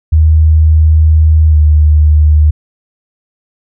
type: tone with pitch glide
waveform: sine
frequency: 78.4 to 75.99 Hz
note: D#2 to D#2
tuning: +14 to -40 cents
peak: -3 dBFS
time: 0.12-2.51 s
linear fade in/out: 10 ms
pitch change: -54 cents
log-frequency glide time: 1.5-1.55 s
effects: none